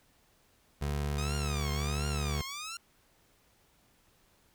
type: tone with pitch glide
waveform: 25% pulse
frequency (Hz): 72.4 to 72.99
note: D2 to D2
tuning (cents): -24 to -10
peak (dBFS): -27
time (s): 0.81-2.42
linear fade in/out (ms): 10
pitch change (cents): +14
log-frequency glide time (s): 1.19-1.83
type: tone with vibrato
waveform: 10% pulse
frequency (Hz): 1222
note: D#6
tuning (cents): -32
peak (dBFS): -30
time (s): 1.18-2.77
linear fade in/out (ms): 2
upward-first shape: triangle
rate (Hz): 1.4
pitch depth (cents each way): 260
effects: pink hiss -67 dBFS RMS until 4.54 s